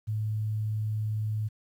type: tone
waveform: sine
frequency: 107.8 Hz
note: A2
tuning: 35 cents flat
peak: -27 dBFS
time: 0.07-1.49 s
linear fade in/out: 20 ms
effects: 10-bit